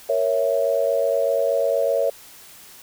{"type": "chord", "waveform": "sine", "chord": "A# diminished", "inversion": "none", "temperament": "equal", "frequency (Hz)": [466.2, 554.4, 659.3], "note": ["A#4", "C#5", "E5"], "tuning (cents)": [0, 0, 0], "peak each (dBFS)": [-24, -20, -23], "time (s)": [0.09, 2.1], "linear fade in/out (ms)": 5, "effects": ["white hiss -45 dBFS RMS until 2.82 s"]}